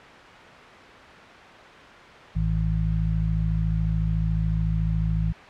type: harmonic tone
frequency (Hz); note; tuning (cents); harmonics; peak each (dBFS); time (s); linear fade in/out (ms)
53.9; A1; -35; 1 / 2 / 3; -24 / -28 / -25; 2.35-5.33; 20
effects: white hiss -43 dBFS RMS until 5.49 s + low-pass 2000 Hz 12 dB/octave